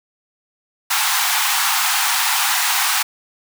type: high-pass noise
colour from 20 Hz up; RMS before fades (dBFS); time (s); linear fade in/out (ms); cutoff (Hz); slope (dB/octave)
pink; -18; 0.9-3.03; 10; 760; 96
effects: none